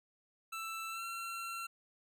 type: tone with pitch glide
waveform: 25% pulse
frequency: 1327 to 1358.8 Hz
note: E6 to F6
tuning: +11 to -48 cents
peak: -36 dBFS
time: 0.52-1.67 s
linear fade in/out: 10 ms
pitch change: +41 cents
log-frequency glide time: 0.89-1.04 s
effects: none